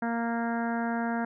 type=harmonic tone; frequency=232.5 Hz; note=A#3; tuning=4 cents flat; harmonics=1 / 2 / 3 / 4 / 5 / 6 / 7 / 8 / 9; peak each=-29 / -39 / -34 / -37 / -47 / -39 / -39 / -46 / -53 dBFS; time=0.02-1.25 s; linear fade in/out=5 ms; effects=none